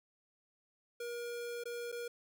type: tone with dropouts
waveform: square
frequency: 476.1 Hz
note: A#4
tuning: 37 cents sharp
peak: -40 dBFS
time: 1-2.08 s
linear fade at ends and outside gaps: 5 ms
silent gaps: 1.638-1.655 / 1.918-1.924 s
effects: none